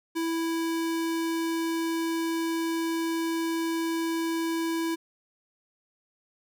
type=tone; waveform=square; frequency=329.6 Hz; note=E4; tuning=in tune; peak=-27 dBFS; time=0.15-4.96 s; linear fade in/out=20 ms; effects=none